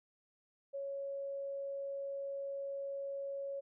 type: tone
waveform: sine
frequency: 554.4 Hz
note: C#5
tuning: in tune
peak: -38 dBFS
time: 0.73-3.61 s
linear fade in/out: 20 ms
effects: none